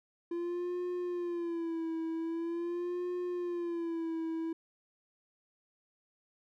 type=tone with vibrato; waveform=triangle; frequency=341 Hz; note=F4; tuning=41 cents flat; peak=-31 dBFS; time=0.31-4.53 s; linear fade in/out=5 ms; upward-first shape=sine; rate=0.44 Hz; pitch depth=80 cents each way; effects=none